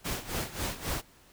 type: noise with tremolo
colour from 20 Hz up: pink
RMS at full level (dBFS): -32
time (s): 0.04-1.02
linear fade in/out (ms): 20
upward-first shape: sine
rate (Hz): 3.7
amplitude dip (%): 80
effects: pink hiss -59 dBFS RMS until 1.32 s